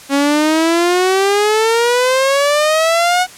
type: exponential sweep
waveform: sawtooth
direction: up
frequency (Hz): 274.7 to 740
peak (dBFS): -7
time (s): 0.09-3.27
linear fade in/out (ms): 50
effects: white hiss -37 dBFS RMS until 3.37 s + low-pass 10000 Hz 12 dB/octave